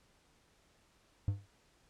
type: tone with exponential decay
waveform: triangle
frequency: 99.8 Hz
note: G2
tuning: 32 cents sharp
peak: -24 dBFS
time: 1.28-1.47 s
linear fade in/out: 0 ms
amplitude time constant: 41 ms
effects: pink hiss -69 dBFS RMS until 1.89 s + low-pass 9000 Hz 12 dB/octave